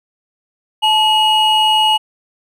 triangle tone pair together, 868.9 / 2900 Hz, A5 / F#7, -22 / -35 cents, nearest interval octave + major sixth, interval 2087 cents, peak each -11 dBFS, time 0.82-1.98 s, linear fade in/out 20 ms, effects none

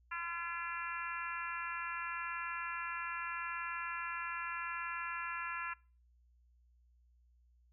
harmonic tone, 340.8 Hz, F4, 42 cents flat, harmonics 3 / 4 / 5 / 6 / 7 / 8, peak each -44 / -42 / -43 / -50 / -47 / -48 dBFS, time 0.11-5.74 s, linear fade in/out 10 ms, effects noise-tail reverb RT60 0.4 s tail -26 dB re dry + added 60 Hz sine -65 dBFS peak until 7.72 s

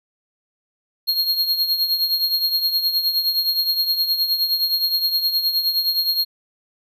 square tone with tremolo, 4257 Hz, C8, 29 cents sharp, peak -15 dBFS, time 1.07-6.25 s, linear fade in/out 20 ms, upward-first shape triangle, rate 9.6 Hz, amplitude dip 70%, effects none

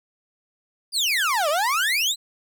30% pulse exponential two-way sweep, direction down then up, 4978 to 568 to 4159 Hz, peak -17 dBFS, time 0.92-2.16 s, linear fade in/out 50 ms, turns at 1.49 s, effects none

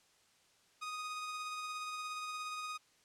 sawtooth tone with tremolo, 1244.5 Hz, D#6, in tune, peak -35 dBFS, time 0.81-2.78 s, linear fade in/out 20 ms, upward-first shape sine, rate 17 Hz, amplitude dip 25%, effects white hiss -69 dBFS RMS until 3.04 s + low-pass 8000 Hz 12 dB/octave

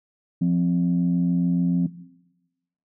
sine tone pair together, 174.6 / 261.6 Hz, F3 / C4, 0 / 0 cents, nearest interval perfect fifth, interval 700 cents, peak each -18 / -23 dBFS, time 0.41-1.87 s, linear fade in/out 10 ms, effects noise-tail reverb RT60 1.0 s tail -18 dB re dry + tanh soft clip ceiling -12 dBFS

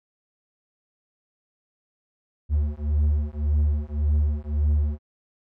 triangle beating tone pair, 73.42 / 75.22 Hz, D2 / D2, 0 / +42 cents, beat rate 1.8 Hz, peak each -21 / -21 dBFS, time 2.49-4.99 s, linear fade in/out 50 ms, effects none

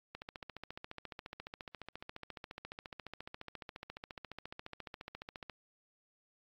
click train, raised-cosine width 0.3 ms, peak -28 dBFS, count 78, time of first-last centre 0.15-5.497 s, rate 14.4 Hz, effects AAC 64 kbps

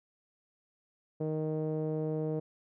sawtooth tone with low-pass filter, 155.56 Hz, D#3, in tune, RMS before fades -33 dBFS, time 1.2-2.4 s, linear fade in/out 10 ms, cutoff 510 Hz, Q 3.3, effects none

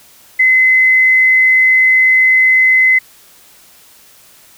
sine tone, 2042 Hz, C7, 43 cents flat, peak -6 dBFS, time 0.39-2.99 s, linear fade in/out 10 ms, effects white hiss -44 dBFS RMS until 4.57 s

